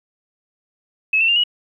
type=tone with pitch steps; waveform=sine; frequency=2585 / 2689 / 2796 / 2908 Hz; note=E7 / E7 / F7 / F#7; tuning=-34 / +34 / +1 / -31 cents; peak=-13 dBFS; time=1.13-1.438 s; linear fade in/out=5 ms; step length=77 ms; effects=9-bit